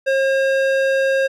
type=tone with band-pass filter; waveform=square; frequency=538 Hz; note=C5; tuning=48 cents sharp; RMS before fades=-17 dBFS; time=0.06-1.28 s; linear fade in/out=20 ms; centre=1100 Hz; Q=0.94; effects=none